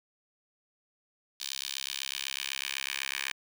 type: tone with high-pass filter sweep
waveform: 10% pulse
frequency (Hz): 68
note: C#2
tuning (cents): -33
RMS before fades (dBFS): -36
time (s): 1.4-3.32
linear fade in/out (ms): 5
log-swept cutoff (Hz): 3900 to 2100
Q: 1.8
effects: none